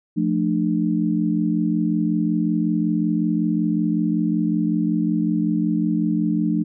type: chord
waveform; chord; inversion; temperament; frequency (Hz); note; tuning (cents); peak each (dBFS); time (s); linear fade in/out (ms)
sine; D minor; first; equal with one note detuned; 174.61 / 220 / 299.8; F3 / A3 / D4; 0 / 0 / +36; -22; 0.16-6.64; 20
effects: none